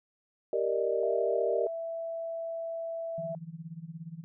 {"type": "chord", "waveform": "sine", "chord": "Eb major seventh", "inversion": "first", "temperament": "equal", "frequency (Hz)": [392, 466.2, 587.3, 622.3], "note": ["G4", "Bb4", "D5", "Eb5"], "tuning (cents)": [0, 0, 0, 0], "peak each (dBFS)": [-32, -30, -33, -33], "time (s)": [0.53, 1.67], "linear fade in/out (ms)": 2}
{"type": "tone", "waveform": "sine", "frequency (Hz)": 662, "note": "E5", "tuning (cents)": 7, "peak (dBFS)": -33, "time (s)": [1.03, 3.35], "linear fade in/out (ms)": 2}
{"type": "tone with tremolo", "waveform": "sine", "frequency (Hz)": 163.9, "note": "E3", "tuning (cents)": -10, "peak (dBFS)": -36, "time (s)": [3.18, 4.24], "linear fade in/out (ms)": 0, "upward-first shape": "sine", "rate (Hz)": 17, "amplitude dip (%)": 85}
{"effects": []}